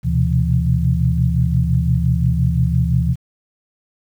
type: tone cluster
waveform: sine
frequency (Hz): 74.5 / 123.2 / 129 / 167.8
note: D2 / B2 / C3 / E3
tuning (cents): +25 / -4 / -24 / +31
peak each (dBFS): -19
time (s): 0.03-3.16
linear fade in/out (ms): 50
effects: 8-bit